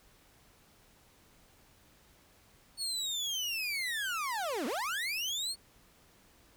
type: linear two-way sweep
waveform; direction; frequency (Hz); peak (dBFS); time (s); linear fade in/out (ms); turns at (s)
30% pulse; down then up; 4435 to 217.4 to 4435; -30; 2.77-5.56; 50; 4.66
effects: pink hiss -63 dBFS RMS until 6.56 s